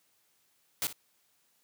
white noise with echo, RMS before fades -31 dBFS, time 0.82-0.87 s, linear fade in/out 0 ms, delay 57 ms, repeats 1, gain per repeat -14 dB, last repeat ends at 0.927 s, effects white hiss -71 dBFS RMS until 1.63 s + high-pass 80 Hz 12 dB/octave

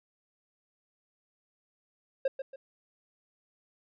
triangle tone with echo, 536 Hz, C5, 42 cents sharp, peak -22 dBFS, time 2.25-2.28 s, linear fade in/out 5 ms, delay 140 ms, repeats 2, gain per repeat -9 dB, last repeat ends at 2.56 s, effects resampled to 11025 Hz

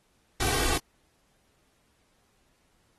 pink noise with comb filter, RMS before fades -27 dBFS, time 0.4-0.78 s, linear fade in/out 5 ms, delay 2.6 ms, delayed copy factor +0.85, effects pink hiss -69 dBFS RMS until 2.98 s + AAC 32 kbps

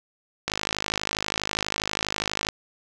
click train, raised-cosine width 0.2 ms, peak -7 dBFS, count 106, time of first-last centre 0.48-2.488 s, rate 52.3 Hz, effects none

